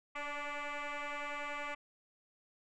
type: tone with frequency modulation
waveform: sine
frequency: 587.3 Hz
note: D5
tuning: in tune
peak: -35 dBFS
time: 0.15-1.75 s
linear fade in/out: 10 ms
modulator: 291 Hz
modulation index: 6.9
effects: tanh soft clip ceiling -37 dBFS